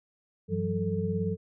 sine tone cluster, 97.3 / 170.5 / 188.1 / 441.1 Hz, G2 / F3 / F#3 / A4, -12 / -41 / +29 / +4 cents, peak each -33 / -32 / -32 / -32 dBFS, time 0.48-1.37 s, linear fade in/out 50 ms, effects none

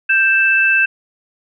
sine tone pair together, 1571 / 2642 Hz, G6 / E7, +3 / +3 cents, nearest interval major sixth, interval 900 cents, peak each -13 dBFS, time 0.09-0.86 s, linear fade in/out 10 ms, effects none

